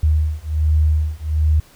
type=beating tone pair; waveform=sine; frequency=76.4 / 77.7 Hz; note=D#2 / D#2; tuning=-31 / -2 cents; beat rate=1.3 Hz; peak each=-17 / -17 dBFS; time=0.03-1.6 s; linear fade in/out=5 ms; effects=pink hiss -49 dBFS RMS until 1.75 s